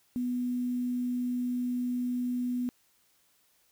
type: tone with quantisation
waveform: sine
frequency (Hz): 246.9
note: B3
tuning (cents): 0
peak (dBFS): -28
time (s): 0.16-2.69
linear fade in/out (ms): 0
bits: 9
effects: white hiss -68 dBFS RMS until 3.71 s